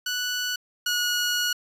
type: tone pair in turn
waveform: 15% pulse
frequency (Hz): 1480 / 1453.7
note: F#6 / F#6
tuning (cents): 0 / -31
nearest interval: unison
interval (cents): 31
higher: first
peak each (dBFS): -19 / -16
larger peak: second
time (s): 0.06-0.56 / 0.86-1.53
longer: second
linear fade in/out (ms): 5
effects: resampled to 32000 Hz